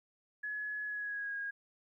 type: tone with pitch glide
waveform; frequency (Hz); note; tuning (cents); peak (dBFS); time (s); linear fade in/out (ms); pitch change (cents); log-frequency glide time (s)
sine; 1695 to 1635.4; G#6 to G#6; +35 to -27; -36; 0.43-1.51; 10; -62; 0.85-1.37
effects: 13-bit